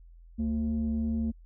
sine tone pair together, 72 / 225.6 Hz, D2 / A3, -34 / +44 cents, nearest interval octave + minor sixth, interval 1978 cents, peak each -30 / -26 dBFS, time 0.38-1.32 s, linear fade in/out 20 ms, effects tanh soft clip ceiling -23 dBFS + added 42 Hz sine -49 dBFS peak until 1.45 s

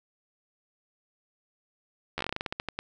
slowing click train, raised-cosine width 0.3 ms, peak -15 dBFS, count 15, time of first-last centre 2.18-2.79 s, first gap 12 ms, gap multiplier 1.18, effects none

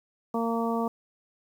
harmonic tone, 230 Hz, A#3, 23 cents flat, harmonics 1 / 2 / 3 / 4 / 5, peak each -28 / -31 / -33 / -34 / -35 dBFS, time 0.34-0.88 s, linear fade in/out 5 ms, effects 9-bit

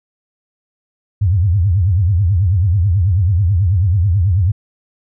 sine tone with vibrato, 93 Hz, F#2, 9 cents sharp, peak -10 dBFS, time 1.21-4.52 s, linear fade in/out 10 ms, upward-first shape triangle, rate 9.2 Hz, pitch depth 280 cents each way, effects none

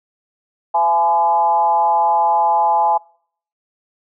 sine tone with frequency modulation, 845 Hz, G#5, 30 cents sharp, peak -12 dBFS, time 0.74-2.98 s, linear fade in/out 10 ms, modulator 169 Hz, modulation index 0.79, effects noise-tail reverb RT60 0.6 s tail -26 dB re dry

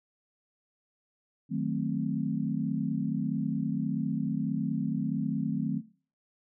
sine chord, D# diminished seventh, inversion none, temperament equal, 155.56 / 185 / 220 / 261.6 Hz, D#3 / F#3 / A3 / C4, 0 / 0 / 0 / 0 cents, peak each -33 dBFS, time 1.49-5.82 s, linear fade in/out 50 ms, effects noise-tail reverb RT60 0.4 s tail -19 dB re dry

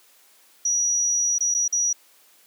sine tone with dropouts, 5810 Hz, F#8, 32 cents flat, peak -19 dBFS, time 0.65-1.93 s, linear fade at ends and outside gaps 5 ms, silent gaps 1.384-1.406 / 1.542-1.547 / 1.68-1.725 s, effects white hiss -56 dBFS RMS until 2.46 s + high-pass 300 Hz 12 dB/octave

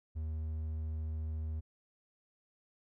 triangle tone, 78.5 Hz, D#2, 16 cents sharp, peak -33 dBFS, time 0.15-1.61 s, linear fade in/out 20 ms, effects none

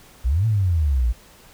sine exponential two-way sweep, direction up then down, 55 to 115 to 55 Hz, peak -16 dBFS, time 0.24-1.13 s, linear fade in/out 20 ms, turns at 0.46 s, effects pink hiss -49 dBFS RMS until 1.53 s

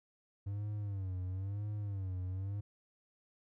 triangle tone with vibrato, 98 Hz, G2, in tune, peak -34 dBFS, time 0.46-2.61 s, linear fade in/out 10 ms, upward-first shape sine, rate 1 Hz, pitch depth 120 cents each way, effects none

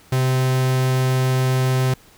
45% pulse tone, 129.6 Hz, C3, 16 cents flat, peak -16 dBFS, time 0.12-1.94 s, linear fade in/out 5 ms, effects pink hiss -50 dBFS RMS until 2.17 s

